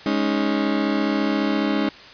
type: chord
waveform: 35% pulse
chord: Ab suspended fourth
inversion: none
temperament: just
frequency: 207.7 / 276.9 / 311.5 Hz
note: Ab3 / Db4 / Eb4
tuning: 0 / -2 / +2 cents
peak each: -22 dBFS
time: 0.06-1.89 s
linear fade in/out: 2 ms
effects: white hiss -42 dBFS RMS until 2.13 s + resampled to 11025 Hz